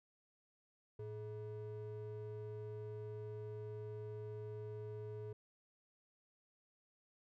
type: ring-modulated tone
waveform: triangle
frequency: 267.6 Hz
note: C4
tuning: 39 cents sharp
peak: -39 dBFS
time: 0.99-5.33 s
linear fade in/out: 5 ms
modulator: 157 Hz
effects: none